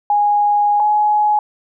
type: tone pair in turn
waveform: sine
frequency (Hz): 826 / 840.9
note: G#5 / G#5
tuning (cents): -10 / +21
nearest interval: unison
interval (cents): 31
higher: second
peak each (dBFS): -11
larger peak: neither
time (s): 0.1-0.8 / 0.8-1.39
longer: first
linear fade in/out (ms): 2
effects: none